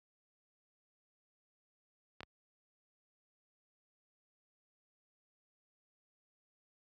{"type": "clicks", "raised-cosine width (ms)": 0.3, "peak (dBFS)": -28, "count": 2, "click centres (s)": [2.206, 2.232], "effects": ["high-pass 60 Hz 12 dB/octave"]}